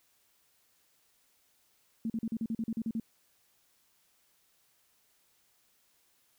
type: tone bursts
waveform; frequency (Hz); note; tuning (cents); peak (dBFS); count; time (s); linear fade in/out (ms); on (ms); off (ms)
sine; 225.9; A3; +46; -30; 11; 2.05-2.999; 2; 49; 41
effects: white hiss -70 dBFS RMS until 6.38 s